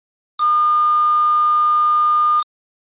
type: tone with quantisation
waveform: sine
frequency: 1215 Hz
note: D#6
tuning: 42 cents flat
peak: -12 dBFS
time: 0.38-2.44 s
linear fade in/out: 50 ms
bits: 4
effects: resampled to 8000 Hz